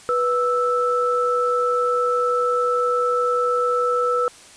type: tone pair together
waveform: sine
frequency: 491 / 1317.6 Hz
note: B4 / E6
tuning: -10 / -1 cents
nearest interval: octave + perfect fourth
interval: 1709 cents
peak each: -20 dBFS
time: 0.09-4.28 s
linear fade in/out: 0 ms
effects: white hiss -45 dBFS RMS until 4.56 s + resampled to 22050 Hz